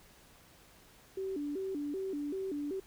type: tone with vibrato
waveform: sine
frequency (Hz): 334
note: E4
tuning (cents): +23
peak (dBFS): -34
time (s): 1.17-2.8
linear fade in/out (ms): 5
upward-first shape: square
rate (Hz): 2.6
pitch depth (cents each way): 240
effects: pink hiss -60 dBFS RMS until 2.86 s